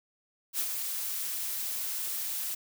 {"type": "noise with ADSR envelope", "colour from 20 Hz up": "blue", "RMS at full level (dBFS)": -29, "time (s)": [0.53, 2.55], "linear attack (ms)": 61, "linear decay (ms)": 67, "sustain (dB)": -5, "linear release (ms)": 9, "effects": []}